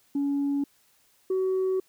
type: tone pair in turn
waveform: sine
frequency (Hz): 282 / 376.4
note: C#4 / F#4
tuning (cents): +30 / +30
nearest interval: perfect fourth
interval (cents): 500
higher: second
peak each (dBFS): -22 / -21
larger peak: second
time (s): 0.15-0.64 / 1.3-1.8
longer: second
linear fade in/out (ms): 5
effects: tanh soft clip ceiling -21 dBFS + white hiss -64 dBFS RMS until 1.88 s